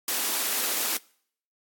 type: high-pass noise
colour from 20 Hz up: white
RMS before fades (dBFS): -27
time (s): 0.08-0.97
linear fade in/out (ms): 2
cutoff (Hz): 220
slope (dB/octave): 48
effects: noise-tail reverb RT60 0.6 s tail -24 dB re dry + AAC 64 kbps